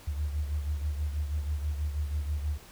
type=beating tone pair; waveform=sine; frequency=73.42 / 79.62 Hz; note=D2 / D#2; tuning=0 / +40 cents; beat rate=6.2 Hz; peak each=-29 / -37 dBFS; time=0.07-2.58 s; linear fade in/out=10 ms; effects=pink hiss -52 dBFS RMS until 2.71 s